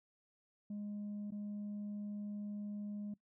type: tone with dropouts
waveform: sine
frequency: 206.5 Hz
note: G#3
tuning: 10 cents flat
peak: -38 dBFS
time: 0.7-3.14 s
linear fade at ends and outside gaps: 5 ms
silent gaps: 1.307-1.32 s
effects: noise-tail reverb RT60 0.1 s tail -21 dB re dry + tanh soft clip ceiling -39 dBFS